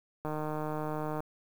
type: click train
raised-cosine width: 1 ms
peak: -22 dBFS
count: 147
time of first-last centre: 0.25-1.204 s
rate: 153 Hz
effects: 8-bit